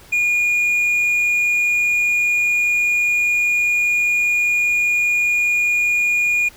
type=tone; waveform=triangle; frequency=2435 Hz; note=D#7; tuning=38 cents flat; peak=-13 dBFS; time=0.12-6.49 s; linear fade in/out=10 ms; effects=pink hiss -45 dBFS RMS until 6.56 s